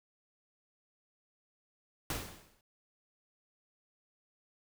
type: noise with exponential decay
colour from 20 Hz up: pink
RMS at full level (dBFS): -34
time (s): 2.1-2.61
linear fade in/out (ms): 2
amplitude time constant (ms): 110
effects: none